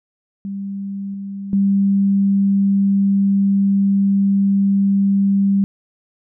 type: tone with level steps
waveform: sine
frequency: 197.5 Hz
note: G3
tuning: 13 cents sharp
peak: -23 / -25 / -12 dBFS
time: 0.45-5.64 s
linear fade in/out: 0 ms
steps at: 1.14 / 1.53 s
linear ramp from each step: 2 ms
effects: none